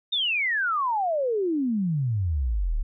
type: exponential sweep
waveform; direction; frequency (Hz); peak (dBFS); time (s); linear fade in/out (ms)
sine; down; 3729 to 33.01; -22; 0.12-2.83; 10
effects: none